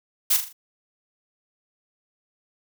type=noise with echo; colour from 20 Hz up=blue; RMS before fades=-19 dBFS; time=0.3-0.37 s; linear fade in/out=10 ms; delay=40 ms; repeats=4; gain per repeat=-7 dB; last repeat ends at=0.53 s; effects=none